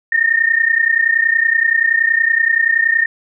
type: tone pair together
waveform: sine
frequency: 1813 / 1843.6 Hz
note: A#6 / A#6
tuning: -49 / -20 cents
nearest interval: unison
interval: 29 cents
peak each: -14 / -14 dBFS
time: 0.12-3.06 s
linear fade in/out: 5 ms
effects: none